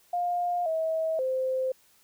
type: tone with pitch steps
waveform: sine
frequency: 706 / 643 / 520 Hz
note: F5 / E5 / C5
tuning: +19 / -43 / -11 cents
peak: -25 dBFS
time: 0.13-1.72 s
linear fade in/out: 5 ms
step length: 530 ms
effects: white hiss -62 dBFS RMS until 2.03 s